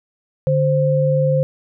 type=tone pair together; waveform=sine; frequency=146.83 / 523.2 Hz; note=D3 / C5; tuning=0 / 0 cents; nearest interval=octave + minor seventh; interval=2200 cents; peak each=-16 dBFS; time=0.47-1.43 s; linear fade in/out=0 ms; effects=none